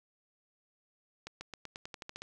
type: accelerating click train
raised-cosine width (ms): 0.2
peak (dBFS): -25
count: 11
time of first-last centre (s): 1.27-2.22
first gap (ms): 140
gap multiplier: 0.91
effects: none